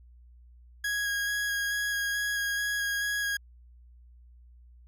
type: tone with vibrato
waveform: 40% pulse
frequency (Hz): 1651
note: G#6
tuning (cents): -11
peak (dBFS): -27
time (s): 0.84-3.37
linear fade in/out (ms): 5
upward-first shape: square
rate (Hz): 2.3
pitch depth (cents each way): 10
effects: added 60 Hz sine -51 dBFS peak until 4.87 s